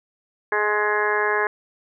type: harmonic tone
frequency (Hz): 209.9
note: G#3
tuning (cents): +19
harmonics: 2 / 3 / 4 / 5 / 6 / 7 / 8 / 9 / 10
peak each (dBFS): -24 / -32 / -28 / -26 / -33 / -33 / -23 / -32 / -33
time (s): 0.52-1.47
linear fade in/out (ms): 2
effects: none